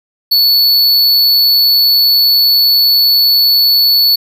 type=tone; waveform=square; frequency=4435 Hz; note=C#8; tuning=in tune; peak=-7 dBFS; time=0.31-4.16 s; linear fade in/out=10 ms; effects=none